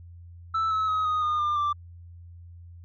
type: tone with pitch steps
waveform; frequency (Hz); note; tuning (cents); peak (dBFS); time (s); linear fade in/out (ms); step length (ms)
sine; 1318.5 / 1293.6 / 1269.2 / 1245.2 / 1221.7 / 1198.6 / 1176; E6 / E6 / D#6 / D#6 / D#6 / D6 / D6; 0 / -33 / +34 / +1 / -32 / +35 / +2; -20; 0.54-1.73; 10; 170
effects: tanh soft clip ceiling -22 dBFS + added 86 Hz sine -43 dBFS peak until 2.84 s